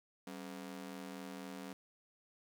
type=ring-modulated tone; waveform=sawtooth; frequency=233.3 Hz; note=A#3; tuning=2 cents sharp; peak=-38 dBFS; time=0.27-1.73 s; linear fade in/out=2 ms; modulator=42 Hz; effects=12-bit